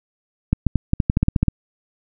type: clicks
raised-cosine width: 5 ms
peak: -3 dBFS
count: 12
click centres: 0.53 / 0.667 / 0.757 / 0.934 / 1.002 / 1.099 / 1.171 / 1.23 / 1.284 / 1.362 / 1.43 / 1.483 s
effects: none